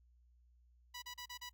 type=tone bursts; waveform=10% pulse; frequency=982 Hz; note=B5; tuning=10 cents flat; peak=-37 dBFS; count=5; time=0.94-1.495 s; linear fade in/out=10 ms; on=83 ms; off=35 ms; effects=added 60 Hz sine -65 dBFS peak until 1.53 s + AAC 64 kbps